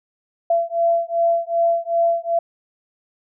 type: beating tone pair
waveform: sine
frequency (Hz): 675 / 677.6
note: E5 / E5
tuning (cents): +41 / +48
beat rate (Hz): 2.6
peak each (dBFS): -19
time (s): 0.5-2.39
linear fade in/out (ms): 5
effects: none